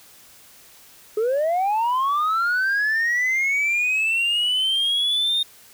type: linear sweep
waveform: sine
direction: up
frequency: 415.1 to 3683 Hz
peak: -16 dBFS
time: 1.17-5.43 s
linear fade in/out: 5 ms
effects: tanh soft clip ceiling -17 dBFS + white hiss -49 dBFS RMS until 5.73 s